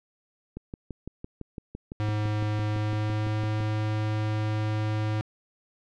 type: click train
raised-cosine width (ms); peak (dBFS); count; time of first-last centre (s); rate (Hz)
3; -23; 19; 0.57-3.605; 5.93
type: tone with pitch glide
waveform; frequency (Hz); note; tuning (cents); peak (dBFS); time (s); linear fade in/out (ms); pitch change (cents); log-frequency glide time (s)
square; 106 to 107.36; G#2 to A2; +36 to -42; -26; 2-5.21; 0; +22; 2.65-3.43
effects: low-pass 4000 Hz 12 dB/octave